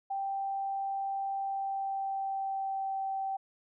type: tone with pitch glide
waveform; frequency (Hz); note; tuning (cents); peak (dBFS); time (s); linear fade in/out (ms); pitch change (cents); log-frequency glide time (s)
sine; 784 to 775.4; G5 to G5; 0 to -19; -31; 0.1-3.37; 10; -19; 1.38-3
effects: none